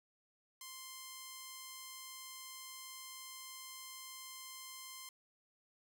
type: tone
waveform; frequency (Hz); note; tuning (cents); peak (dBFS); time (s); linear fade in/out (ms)
5% pulse; 1046.5; C6; 0; -36; 0.61-5.09; 2
effects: none